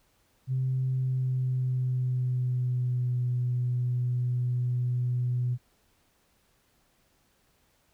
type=tone with pitch glide; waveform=sine; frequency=130 to 123.49 Hz; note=C3 to B2; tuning=-11 to 0 cents; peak=-24 dBFS; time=0.47-5.58 s; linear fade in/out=50 ms; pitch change=-89 cents; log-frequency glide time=0.87-3.23 s; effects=tanh soft clip ceiling -20 dBFS + pink hiss -68 dBFS RMS until 7.93 s